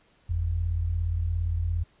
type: tone pair together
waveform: sine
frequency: 47.93 / 85.2 Hz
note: G1 / F2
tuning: -38 / -42 cents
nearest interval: minor seventh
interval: 996 cents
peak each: -30 / -25 dBFS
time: 0.29-1.84 s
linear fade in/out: 10 ms
effects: pink hiss -63 dBFS RMS until 2 s + resampled to 8000 Hz